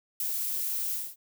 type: noise with ADSR envelope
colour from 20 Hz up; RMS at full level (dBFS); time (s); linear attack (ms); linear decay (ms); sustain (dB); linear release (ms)
violet; -29; 0.2-1.16; 3; 7; -2; 230
effects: none